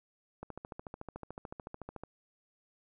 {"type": "click train", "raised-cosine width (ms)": 1, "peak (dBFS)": -28, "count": 23, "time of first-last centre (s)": [0.43, 2.036], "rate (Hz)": 13.7, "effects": []}